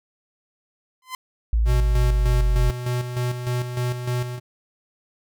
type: tone with exponential growth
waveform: sawtooth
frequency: 1027 Hz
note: C6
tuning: 33 cents flat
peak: -22 dBFS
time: 1.02-1.15 s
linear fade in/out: 2 ms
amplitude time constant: 28 ms
type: exponential sweep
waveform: sine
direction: down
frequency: 56.7 to 45.87 Hz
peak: -16 dBFS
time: 1.53-2.7 s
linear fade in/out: 0 ms
type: tone with tremolo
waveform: square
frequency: 123.47 Hz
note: B2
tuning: in tune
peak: -22 dBFS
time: 1.65-4.4 s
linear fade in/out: 50 ms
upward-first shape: square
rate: 3.3 Hz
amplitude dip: 55%
effects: none